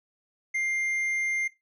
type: tone with tanh clipping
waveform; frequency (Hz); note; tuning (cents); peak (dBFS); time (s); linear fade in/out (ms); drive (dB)
sine; 2100; C7; +6; -27; 0.54-1.48; 10; 6
effects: noise-tail reverb RT60 0.2 s tail -17 dB re dry